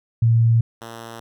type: tone pair in turn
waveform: sine / 5% pulse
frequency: 115 / 115 Hz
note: A#2 / A#2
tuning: -23 / -23 cents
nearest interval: unison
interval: 0 cents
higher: neither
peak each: -12 / -23 dBFS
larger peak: first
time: 0.22-0.61 / 0.81-1.2 s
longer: neither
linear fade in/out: 5 ms
effects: none